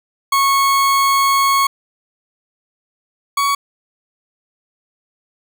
40% pulse tone pair in turn, 1100 / 1122.5 Hz, C#6 / C#6, -14 / +21 cents, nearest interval unison, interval 35 cents, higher second, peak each -11 / -13 dBFS, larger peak first, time 0.32-1.67 / 3.37-3.55 s, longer first, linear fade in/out 5 ms, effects none

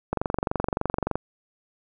click train, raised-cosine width 1 ms, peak -10 dBFS, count 25, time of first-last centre 0.13-1.156 s, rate 23.4 Hz, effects none

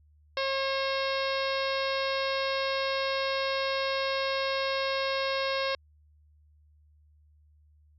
harmonic tone, 540 Hz, C#5, 45 cents flat, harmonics 1 / 2 / 3 / 4 / 5 / 6 / 7 / 8 / 9 / 10, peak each -30 / -34 / -37 / -38 / -38 / -42 / -39 / -40 / -43 / -43 dBFS, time 0.37-5.75 s, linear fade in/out 2 ms, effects added 75 Hz sine -58 dBFS peak until 7.98 s

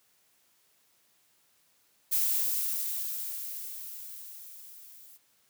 violet noise with level ramp, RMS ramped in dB -26 to -53 dBFS, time 2.11-5.18 s, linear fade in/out 20 ms, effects white hiss -68 dBFS RMS until 5.49 s + high-pass 80 Hz 12 dB/octave

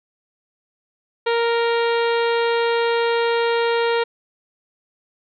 harmonic tone, 466.2 Hz, A#4, in tune, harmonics 1 / 2 / 3 / 4 / 5 / 6 / 7 / 8 / 9, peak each -18 / -24 / -28 / -30 / -32 / -34 / -35 / -36 / -37 dBFS, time 1.26-4.04 s, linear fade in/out 10 ms, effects none

